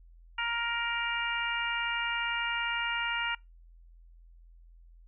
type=harmonic tone; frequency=468.8 Hz; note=A#4; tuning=10 cents sharp; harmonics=2 / 3 / 4 / 5 / 6; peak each=-36 / -34 / -37 / -37 / -35 dBFS; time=0.38-3.35 s; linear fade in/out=5 ms; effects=noise-tail reverb RT60 0.2 s tail -26 dB re dry + added 42 Hz sine -52 dBFS peak until 5.07 s